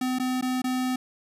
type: tone with dropouts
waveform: square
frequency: 254.9 Hz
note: C4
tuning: 45 cents flat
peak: -25 dBFS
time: 0.01-0.96 s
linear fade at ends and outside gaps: 5 ms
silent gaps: 0.187-0.197 / 0.412-0.424 / 0.619-0.641 s
effects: resampled to 32000 Hz + 10-bit